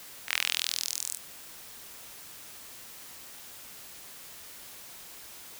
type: tone with high-pass filter sweep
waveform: sawtooth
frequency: 41.6 Hz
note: E1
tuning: 17 cents sharp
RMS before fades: -32 dBFS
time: 0.27-1.19 s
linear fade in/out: 50 ms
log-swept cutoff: 2000 to 8900 Hz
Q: 2.1
effects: white hiss -47 dBFS RMS until 5.59 s